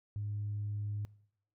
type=tone; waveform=sine; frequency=103.7 Hz; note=G#2; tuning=2 cents flat; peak=-34 dBFS; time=0.16-1.05 s; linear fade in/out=0 ms; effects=noise-tail reverb RT60 0.7 s tail -23 dB re dry + tanh soft clip ceiling -30 dBFS